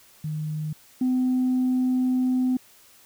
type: tone pair in turn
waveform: sine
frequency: 153.7 / 254.6 Hz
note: D#3 / C4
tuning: -21 / -47 cents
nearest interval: major sixth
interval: 874 cents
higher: second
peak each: -26 / -18 dBFS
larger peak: second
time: 0.24-0.73 / 1.01-2.57 s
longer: second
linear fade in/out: 5 ms
effects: tanh soft clip ceiling -17 dBFS + white hiss -54 dBFS RMS until 3.05 s